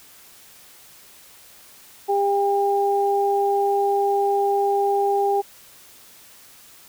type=tone pair together; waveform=sine; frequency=400.4 / 800.8 Hz; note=G4 / G5; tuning=+37 / +37 cents; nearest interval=octave; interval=1200 cents; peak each=-20 dBFS; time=2.08-5.42 s; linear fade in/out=20 ms; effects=white hiss -48 dBFS RMS until 6.88 s